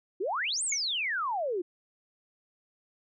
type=exponential two-way sweep; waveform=sine; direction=up then down; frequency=334.6 to 9030 to 334.6 Hz; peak=-28 dBFS; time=0.2-1.62 s; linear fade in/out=10 ms; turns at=0.63 s
type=tone with exponential decay; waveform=sine; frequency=2217 Hz; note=C#7; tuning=in tune; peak=-26 dBFS; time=0.72-0.81 s; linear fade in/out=5 ms; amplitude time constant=18 ms
effects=none